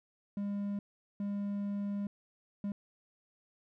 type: tone bursts at uneven times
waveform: triangle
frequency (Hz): 202.1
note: G#3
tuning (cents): -47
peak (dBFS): -31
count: 3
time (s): 0.37-0.79 / 1.2-2.07 / 2.64-2.72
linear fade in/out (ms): 2
effects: none